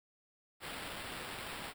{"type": "noise with sample-and-hold", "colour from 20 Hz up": "white", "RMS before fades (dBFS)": -44, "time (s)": [0.6, 1.74], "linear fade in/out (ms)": 50, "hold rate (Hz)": 6300, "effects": []}